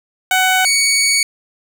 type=tone pair in turn; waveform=15% pulse; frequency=748 / 2241 Hz; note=F#5 / C#7; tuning=+19 / +18 cents; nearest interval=octave + perfect fifth; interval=1899 cents; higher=second; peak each=-5 dBFS; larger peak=neither; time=0.31-0.65 / 0.65-1.23 s; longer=second; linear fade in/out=2 ms; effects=none